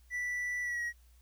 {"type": "tone with pitch glide", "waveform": "triangle", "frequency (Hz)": [1967, 1903.3], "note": ["B6", "A#6"], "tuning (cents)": [-7, 36], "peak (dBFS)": -31, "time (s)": [0.1, 0.93], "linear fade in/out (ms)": 50, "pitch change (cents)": -57, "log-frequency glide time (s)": [0.62, 0.82], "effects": ["added 60 Hz sine -58 dBFS peak until 1.21 s", "white hiss -70 dBFS RMS until 1.21 s"]}